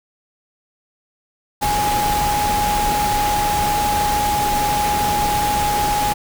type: tone in noise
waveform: sine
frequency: 830.6 Hz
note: G#5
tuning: in tune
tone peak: -17 dBFS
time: 1.61-6.14 s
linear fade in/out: 20 ms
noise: pink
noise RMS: -23 dBFS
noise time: 1.61-6.14 s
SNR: +3 dB
effects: none